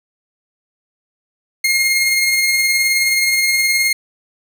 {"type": "tone with tremolo", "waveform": "sawtooth", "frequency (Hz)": 2137, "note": "C7", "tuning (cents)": 36, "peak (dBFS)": -8, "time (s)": [1.64, 3.93], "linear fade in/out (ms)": 5, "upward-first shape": "triangle", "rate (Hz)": 19, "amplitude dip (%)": 35, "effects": []}